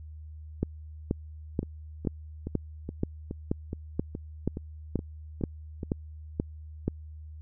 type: two click trains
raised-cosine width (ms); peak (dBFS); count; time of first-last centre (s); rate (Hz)
3; -21 / -13; 11 / 14; 1.63-5.832 / 0.63-6.88; 2.38 / 2.08
effects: added 77 Hz sine -41 dBFS peak until 7.41 s